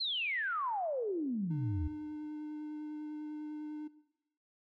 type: exponential sweep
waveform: sine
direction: down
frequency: 4300 to 73 Hz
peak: -32 dBFS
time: 0-1.88 s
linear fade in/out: 10 ms
type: tone with vibrato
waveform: triangle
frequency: 302.6 Hz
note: D#4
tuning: 48 cents flat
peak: -38 dBFS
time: 1.5-3.88 s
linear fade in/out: 10 ms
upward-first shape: sine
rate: 10 Hz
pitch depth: 10 cents each way
effects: noise-tail reverb RT60 0.9 s tail -17 dB re dry